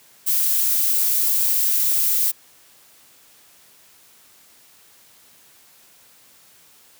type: noise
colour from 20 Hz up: violet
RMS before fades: -19 dBFS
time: 0.26-2.32 s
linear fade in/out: 20 ms
effects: white hiss -52 dBFS RMS until 6.99 s + high-pass 80 Hz 12 dB/octave